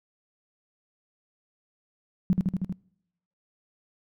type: tone with echo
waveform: sine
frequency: 185 Hz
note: F#3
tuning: in tune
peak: -17 dBFS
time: 2.3-2.33 s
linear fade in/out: 0 ms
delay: 79 ms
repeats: 5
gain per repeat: -2 dB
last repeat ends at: 2.725 s
effects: noise-tail reverb RT60 0.8 s tail -25 dB re dry